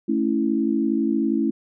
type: chord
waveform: sine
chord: A major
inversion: none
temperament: equal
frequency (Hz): 220 / 277.2 / 329.6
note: A3 / C#4 / E4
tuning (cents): 0 / 0 / 0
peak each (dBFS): -23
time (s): 0.08-1.51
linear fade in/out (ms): 10
effects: none